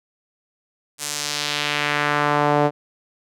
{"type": "tone with band-pass filter sweep", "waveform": "sawtooth", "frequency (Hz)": 147, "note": "D3", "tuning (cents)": 2, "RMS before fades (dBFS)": -21, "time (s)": [0.98, 2.71], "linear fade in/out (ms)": 50, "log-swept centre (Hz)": [8600, 600], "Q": 1.3, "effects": []}